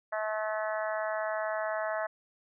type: harmonic tone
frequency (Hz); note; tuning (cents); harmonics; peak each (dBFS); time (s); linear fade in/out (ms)
215.6; A3; -35; 3 / 4 / 5 / 6 / 7 / 8 / 9; -32 / -39 / -40 / -41 / -41 / -40 / -45; 0.12-2.07; 10
effects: none